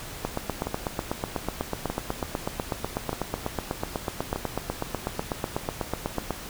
two click trains, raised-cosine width 1 ms, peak -14 / -12 dBFS, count 4 / 50, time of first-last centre 0.67-4.36 / 0.25-6.307 s, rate 0.813 / 8.09 Hz, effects pink hiss -39 dBFS RMS until 6.49 s

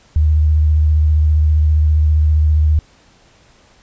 sine tone with vibrato, 76.6 Hz, D#2, 27 cents flat, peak -9 dBFS, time 0.16-2.79 s, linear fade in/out 0 ms, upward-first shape sine, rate 15 Hz, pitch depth 31 cents each way, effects pink hiss -50 dBFS RMS until 3.82 s + resampled to 16000 Hz

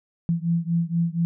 sine beating tone pair, 166.9 / 171.1 Hz, E3 / F3, +22 / -35 cents, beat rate 4.2 Hz, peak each -23 / -24 dBFS, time 0.29-1.25 s, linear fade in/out 0 ms, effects none

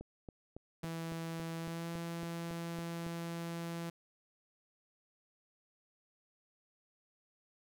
click train, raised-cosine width 2 ms, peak -33 dBFS, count 12, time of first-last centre 0.01-3.066 s, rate 3.6 Hz
sawtooth tone with pitch glide, 164.81 to 168.47 Hz, E3 to E3, 0 to +38 cents, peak -35 dBFS, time 0.83-3.9 s, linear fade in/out 5 ms, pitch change +38 cents, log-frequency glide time 1.57-1.91 s
effects none

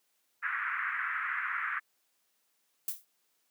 white band-pass noise, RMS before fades -34 dBFS, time 0.42-1.8 s, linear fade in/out 20 ms, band 1200 to 2000 Hz, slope 48 dB/octave
violet noise with exponential decay, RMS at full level -30 dBFS, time 2.88-3.05 s, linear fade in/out 2 ms, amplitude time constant 36 ms
effects white hiss -75 dBFS RMS until 3.5 s + high-pass 200 Hz 12 dB/octave

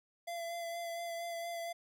square tone with vibrato, 680 Hz, F5, 46 cents flat, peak -39 dBFS, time 0.27-1.73 s, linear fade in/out 10 ms, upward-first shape sine, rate 4.3 Hz, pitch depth 19 cents each way, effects none

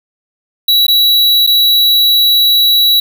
square tone with dropouts, 3913 Hz, B7, 17 cents flat, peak -7 dBFS, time 0.68-3 s, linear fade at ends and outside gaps 5 ms, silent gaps 0.867-0.881 / 1.466-1.473 s, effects none

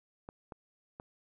clicks, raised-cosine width 1 ms, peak -30 dBFS, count 3, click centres 0.289 / 0.522 / 0.999 s, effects none

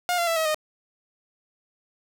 sawtooth tone with pitch steps, 712 / 687 / 662.8 / 639.5 / 617 Hz, F5 / F5 / E5 / D#5 / D#5, +33 / -29 / +9 / +47 / -15 cents, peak -18 dBFS, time 0.09-0.545 s, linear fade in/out 0 ms, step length 91 ms, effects none

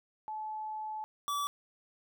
sine / square tone pair in turn, 863 / 1152 Hz, A5 / D6, -34 / -34 cents, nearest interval perfect fourth, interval 500 cents, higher second, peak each -36 / -32 dBFS, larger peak second, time 0.28-1.04 / 1.28-1.47 s, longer first, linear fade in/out 0 ms, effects none

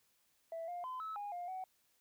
sine tone with pitch steps, 660 / 705 / 1022 / 1299 / 819 / 706 / 750 Hz, E5 / F5 / C6 / E6 / G#5 / F5 / F#5, +2 / +16 / -41 / -26 / -24 / +19 / +23 cents, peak -39 dBFS, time 0.52-1.64 s, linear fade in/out 2 ms, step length 160 ms, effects tanh soft clip ceiling -37 dBFS + white hiss -75 dBFS RMS until 2 s

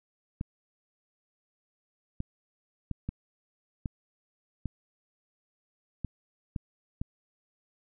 clicks, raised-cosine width 5 ms, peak -20 dBFS, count 9, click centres 0.411 / 2.204 / 2.913 / 3.09 / 3.858 / 4.657 / 6.047 / 6.562 / 7.015 s, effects none

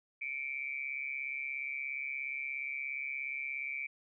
sine tone with amplitude modulation, 2318 Hz, D7, 23 cents flat, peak -32 dBFS, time 0.21-3.87 s, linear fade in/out 10 ms, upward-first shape sine, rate 137 Hz, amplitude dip 85%, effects none

